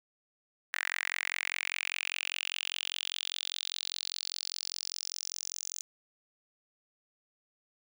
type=tone with high-pass filter sweep; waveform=sawtooth; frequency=45 Hz; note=F#1; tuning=47 cents flat; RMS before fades=-37 dBFS; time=0.73-5.81 s; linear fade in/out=0 ms; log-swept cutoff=1800 to 6400 Hz; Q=4.6; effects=none